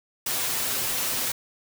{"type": "noise with comb filter", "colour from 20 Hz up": "white", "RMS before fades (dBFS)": -27, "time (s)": [0.26, 1.32], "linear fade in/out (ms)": 5, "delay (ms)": 7.8, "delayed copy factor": 0.9, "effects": []}